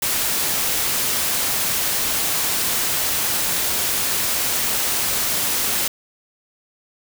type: noise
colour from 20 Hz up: white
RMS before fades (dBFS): -21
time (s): 0.02-5.88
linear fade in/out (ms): 5
effects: none

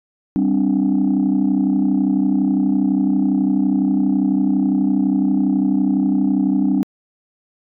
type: chord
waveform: sine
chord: G suspended fourth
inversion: none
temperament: equal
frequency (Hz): 196 / 261.6 / 293.7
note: G3 / C4 / D4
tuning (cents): 0 / 0 / 0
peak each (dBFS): -17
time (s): 0.36-6.83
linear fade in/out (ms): 0
effects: tanh soft clip ceiling -9 dBFS

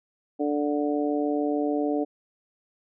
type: harmonic tone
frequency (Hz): 146.83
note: D3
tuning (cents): 0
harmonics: 2 / 3 / 4 / 5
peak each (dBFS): -25 / -29 / -31 / -33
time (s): 0.39-2.05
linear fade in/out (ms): 20
effects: none

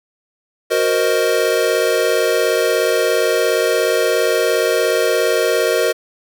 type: chord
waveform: square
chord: C half-diminished seventh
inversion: second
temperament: equal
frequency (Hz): 370 / 466.2 / 523.3 / 622.3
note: Gb4 / Bb4 / C5 / Eb5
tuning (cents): 0 / 0 / 0 / 0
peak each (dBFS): -22 / -18 / -22 / -20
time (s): 0.7-5.93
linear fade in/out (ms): 20
effects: none

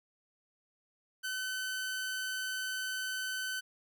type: tone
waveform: sawtooth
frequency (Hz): 1520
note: F#6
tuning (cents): +46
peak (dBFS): -31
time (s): 1.23-3.61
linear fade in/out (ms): 20
effects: none

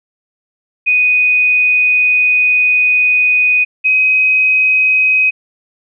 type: tone pair in turn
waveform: sine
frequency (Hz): 2489 / 2524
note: D#7 / D#7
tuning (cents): 0 / +24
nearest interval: unison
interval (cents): 24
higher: second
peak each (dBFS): -8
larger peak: neither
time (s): 0.86-3.65 / 3.84-5.31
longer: first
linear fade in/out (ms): 20
effects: none

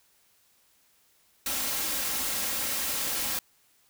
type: noise with comb filter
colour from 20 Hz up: white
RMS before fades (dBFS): -30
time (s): 1.46-3.39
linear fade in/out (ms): 2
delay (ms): 3.7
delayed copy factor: +0.55
effects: white hiss -65 dBFS RMS until 3.89 s

